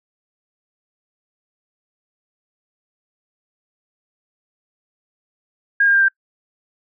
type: tone with pitch steps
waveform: sine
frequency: 1626 / 1609.2 / 1592.5 / 1576.1 Hz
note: G#6 / G6 / G6 / G6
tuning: -37 / +45 / +27 / +9 cents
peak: -11 dBFS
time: 5.8-6.084 s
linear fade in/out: 5 ms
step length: 71 ms
effects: noise-tail reverb RT60 0.1 s tail -26 dB re dry